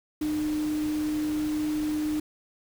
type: tone in noise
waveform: sine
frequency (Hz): 304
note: D#4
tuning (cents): -40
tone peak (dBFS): -25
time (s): 0.21-2.2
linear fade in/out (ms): 5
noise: pink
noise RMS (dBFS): -41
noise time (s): 0.21-2.2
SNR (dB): +13
effects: none